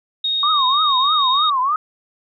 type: tone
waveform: sine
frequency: 3729 Hz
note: A#7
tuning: in tune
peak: -17 dBFS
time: 0.24-1.5 s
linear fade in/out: 5 ms
type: tone with vibrato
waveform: sine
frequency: 1128 Hz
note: C#6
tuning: 30 cents sharp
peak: -15 dBFS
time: 0.43-1.76 s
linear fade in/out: 2 ms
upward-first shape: triangle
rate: 3.2 Hz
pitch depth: 230 cents each way
effects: none